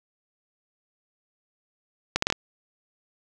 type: accelerating click train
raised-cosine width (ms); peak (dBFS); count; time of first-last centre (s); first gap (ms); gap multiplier
0.2; -4; 5; 2.16-2.325; 64; 0.71
effects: none